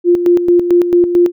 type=tone with tremolo; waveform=sine; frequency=350 Hz; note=F4; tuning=4 cents sharp; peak=-5 dBFS; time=0.04-1.32 s; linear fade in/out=50 ms; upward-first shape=square; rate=4.5 Hz; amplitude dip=60%; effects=none